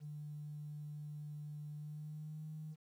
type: tone with pitch glide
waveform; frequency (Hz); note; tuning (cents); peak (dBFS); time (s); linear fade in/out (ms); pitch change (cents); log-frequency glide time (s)
triangle; 149 to 154.97; D3 to D#3; +25 to -7; -40; 0-2.76; 50; +68; 1.73-2.47
effects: tanh soft clip ceiling -42 dBFS + 12-bit